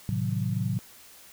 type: chord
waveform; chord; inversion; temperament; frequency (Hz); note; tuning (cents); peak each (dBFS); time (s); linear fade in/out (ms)
sine; A diminished seventh; none; equal; 110 / 130.81 / 155.56 / 185; A2 / C3 / Eb3 / Gb3; 0 / 0 / 0 / 0; -29 / -31 / -34 / -31; 0.09-0.79; 0
effects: white hiss -51 dBFS RMS until 1.32 s